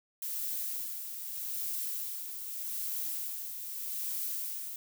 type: noise with tremolo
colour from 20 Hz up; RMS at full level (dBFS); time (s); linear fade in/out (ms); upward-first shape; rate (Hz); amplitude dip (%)
violet; -35; 0.22-4.76; 2; sine; 0.82; 50
effects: none